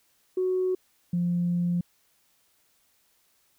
sine tone pair in turn, 370 / 174.62 Hz, F#4 / F3, 0 / 0 cents, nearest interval octave + minor second, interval 1300 cents, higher first, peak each -22 dBFS, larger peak neither, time 0.37-0.75 / 1.13-1.81 s, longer second, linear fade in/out 5 ms, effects tanh soft clip ceiling -18 dBFS + white hiss -67 dBFS RMS until 3.58 s

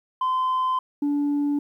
sine tone pair in turn, 1029 / 288.8 Hz, C6 / D4, -29 / -29 cents, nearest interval octave + minor seventh, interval 2200 cents, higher first, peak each -18 dBFS, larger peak neither, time 0.21-0.79 / 1.02-1.59 s, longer first, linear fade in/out 5 ms, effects tanh soft clip ceiling -19 dBFS + 10-bit

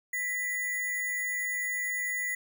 sine tone with sample-and-hold, 1975.5 Hz, B6, in tune, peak -29 dBFS, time 0.13-2.35 s, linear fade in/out 5 ms, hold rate 8820 Hz, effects none

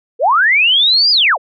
sine linear two-way sweep, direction up then down, 420 to 4979 to 420 Hz, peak -8 dBFS, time 0.19-1.38 s, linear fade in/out 50 ms, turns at 1.11 s, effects none

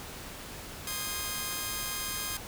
5% pulse chord, Ab major, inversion first, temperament equal with one note detuned, 1046.5 / 1244.5 / 1622.3 Hz, C6 / Eb6 / Ab6, 0 / 0 / -41 cents, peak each -26 dBFS, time 0.87-2.37 s, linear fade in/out 2 ms, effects pink hiss -43 dBFS RMS until 2.47 s

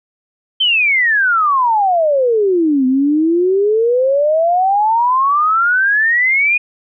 sine exponential two-way sweep, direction down then up, 3148 to 253.4 to 2479 Hz, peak -10 dBFS, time 0.6-6.58 s, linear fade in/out 10 ms, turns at 2.86 s, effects none

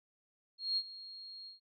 sine tone with ADSR envelope, 4263 Hz, C8, 32 cents sharp, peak -29 dBFS, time 0.58-1.6 s, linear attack 190 ms, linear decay 55 ms, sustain -17 dB, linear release 130 ms, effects none

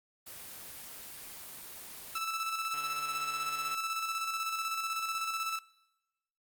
white noise, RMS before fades -46 dBFS, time 0.26-2.19 s, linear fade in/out 10 ms
sawtooth tone with tremolo, 1318.5 Hz, E6, in tune, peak -28 dBFS, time 2.15-5.59 s, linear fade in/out 5 ms, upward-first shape square, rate 16 Hz, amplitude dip 40%
click train, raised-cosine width 0.3 ms, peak -34 dBFS, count 148, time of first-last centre 2.74-3.747 s, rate 146 Hz
effects noise-tail reverb RT60 1.0 s tail -22 dB re dry + Opus 24 kbps

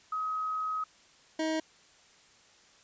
sine / 25% pulse tone pair in turn, 1268 / 317 Hz, D#6 / D#4, +32 / +32 cents, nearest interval 2 octaves, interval 2400 cents, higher first, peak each -30 / -25 dBFS, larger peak second, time 0.12-0.84 / 1.39-1.6 s, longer first, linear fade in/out 5 ms, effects white hiss -60 dBFS RMS until 2.83 s + resampled to 16000 Hz

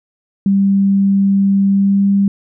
sine tone with pitch glide, 196.8 to 198.51 Hz, G3 to G3, +7 to +22 cents, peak -9 dBFS, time 0.46-2.28 s, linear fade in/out 2 ms, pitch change +15 cents, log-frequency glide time 1.69-2.08 s, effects none

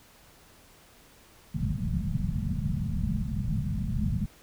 white low-pass noise, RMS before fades -29 dBFS, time 1.54-4.26 s, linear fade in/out 10 ms, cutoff 220 Hz, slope 96 dB/octave, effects pink hiss -56 dBFS RMS until 4.42 s

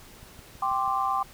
click train, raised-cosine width 5 ms, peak -35 dBFS, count 5, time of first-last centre 0.23-0.877 s, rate 6.18 Hz
sine chord, G suspended fourth, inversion none, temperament equal, 784 / 1046.5 / 1174.7 Hz, G5 / C6 / D6, 0 / 0 / 0 cents, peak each -28 dBFS, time 0.62-1.23 s, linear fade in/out 5 ms
effects pink hiss -50 dBFS RMS until 1.33 s

